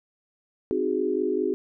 sine chord, Ab dominant seventh, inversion first, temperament equal, 261.6 / 311.1 / 370 / 415.3 Hz, C4 / Eb4 / Gb4 / Ab4, 0 / 0 / 0 / 0 cents, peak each -31 / -30 / -26 / -27 dBFS, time 0.71-1.54 s, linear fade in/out 0 ms, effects none

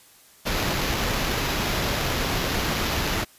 pink noise with sample-and-hold, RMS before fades -25 dBFS, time 0.45-3.25 s, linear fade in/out 20 ms, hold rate 8820 Hz, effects white hiss -53 dBFS RMS until 3.38 s + resampled to 32000 Hz

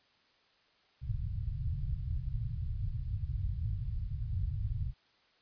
white low-pass noise, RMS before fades -35 dBFS, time 1.01-4.94 s, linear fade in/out 50 ms, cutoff 130 Hz, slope 48 dB/octave, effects white hiss -68 dBFS RMS until 5.41 s + resampled to 11025 Hz

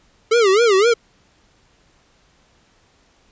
square tone with vibrato, 424.9 Hz, G#4, 40 cents sharp, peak -12 dBFS, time 0.31-0.94 s, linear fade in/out 10 ms, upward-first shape sine, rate 3.9 Hz, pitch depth 210 cents each way, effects pink hiss -57 dBFS RMS until 3.31 s + resampled to 16000 Hz

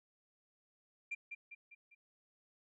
sine tone with echo, 2382 Hz, D7, 24 cents sharp, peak -36 dBFS, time 1.11-1.15 s, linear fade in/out 10 ms, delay 200 ms, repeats 4, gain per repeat -6 dB, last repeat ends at 1.95 s, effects tanh soft clip ceiling -34 dBFS

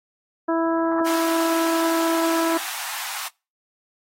harmonic tone, 329.6 Hz, E4, in tune, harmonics 1 / 2 / 3 / 4 / 5, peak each -21 / -24 / -27 / -30 / -35 dBFS, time 0.48-2.58 s, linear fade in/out 10 ms
pink high-pass noise, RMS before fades -31 dBFS, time 1.05-3.29 s, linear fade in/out 20 ms, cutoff 760 Hz, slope 48 dB/octave
effects noise-tail reverb RT60 0.3 s tail -26 dB re dry + AAC 48 kbps

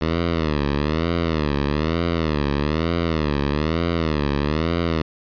10% pulse tone with vibrato, 77.78 Hz, D#2, in tune, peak -11 dBFS, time 0.01-5.02 s, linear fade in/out 5 ms, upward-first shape sine, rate 1.1 Hz, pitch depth 160 cents each way, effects resampled to 11025 Hz

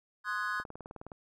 triangle chord, Ab dominant seventh, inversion first, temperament equal with one note detuned, 1046.5 / 1244.5 / 1480 / 1670.8 Hz, C6 / Eb6 / Gb6 / Ab6, 0 / 0 / 0 / +10 cents, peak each -37 / -36 / -34 / -36 dBFS, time 0.24-0.64 s, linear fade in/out 50 ms
click train, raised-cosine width 1 ms, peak -30 dBFS, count 11, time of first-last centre 0.6-1.118 s, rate 19.3 Hz
effects none

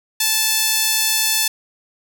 sawtooth tone with high-pass filter, 876 Hz, A5, 8 cents flat, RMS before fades -18 dBFS, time 0.2-1.48 s, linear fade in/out 5 ms, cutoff 3900 Hz, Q 0.65, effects none

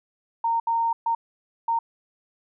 sine tone bursts at uneven times, 921 Hz, A#5, 21 cents flat, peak -20 dBFS, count 4, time 0.44-0.6 / 0.67-0.93 / 1.06-1.15 / 1.68-1.79 s, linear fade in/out 5 ms, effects none

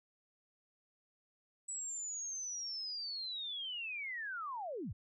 sine linear sweep, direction down, 7900 to 58.27 Hz, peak -39 dBFS, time 1.68-4.93 s, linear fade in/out 10 ms, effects none

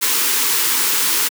white band-stop noise, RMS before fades -17 dBFS, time 0.01-1.29 s, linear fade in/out 20 ms, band 500 to 840 Hz, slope 96 dB/octave, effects high-pass 300 Hz 12 dB/octave

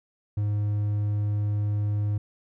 triangle tone, 103.83 Hz, G#2, in tune, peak -21 dBFS, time 0.37-2.18 s, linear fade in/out 5 ms, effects none

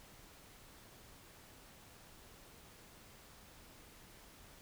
silence, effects pink hiss -59 dBFS RMS until 4.61 s

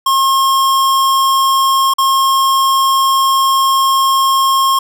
square tone with dropouts, 1075 Hz, C6, 47 cents sharp, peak -10 dBFS, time 0.06-4.79 s, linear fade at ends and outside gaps 5 ms, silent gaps 1.938-1.983 s, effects none

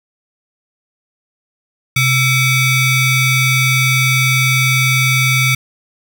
40% pulse ring-modulated tone, 1200 Hz, D6, 37 cents sharp, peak -7 dBFS, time 1.96-5.55 s, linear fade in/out 5 ms, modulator 1070 Hz, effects none

